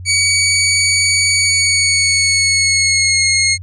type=tone with pitch glide; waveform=15% pulse; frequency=2262 to 2154 Hz; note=C#7 to C7; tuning=+34 to +50 cents; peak=-4 dBFS; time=0.05-3.58 s; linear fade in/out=50 ms; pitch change=-84 cents; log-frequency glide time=1.35-3.27 s; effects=added 91 Hz sine -27 dBFS peak until 3.62 s + resampled to 22050 Hz